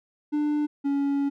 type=tone pair in turn; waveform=triangle; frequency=297.2 / 280.7 Hz; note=D4 / C#4; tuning=+21 / +22 cents; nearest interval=minor second; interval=99 cents; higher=first; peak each=-20 dBFS; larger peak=neither; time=0.32-0.67 / 0.84-1.3 s; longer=second; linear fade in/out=20 ms; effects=none